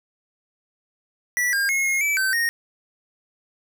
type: tone with pitch steps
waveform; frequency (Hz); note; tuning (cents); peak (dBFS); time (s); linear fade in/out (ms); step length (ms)
square; 1956 / 1610 / 2166 / 2152 / 2308 / 1543 / 1858; B6 / G6 / C#7 / C7 / D7 / G6 / A#6; -17 / +46 / -41 / +48 / -31 / -28 / -6; -20; 1.37-2.49; 0; 160
effects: none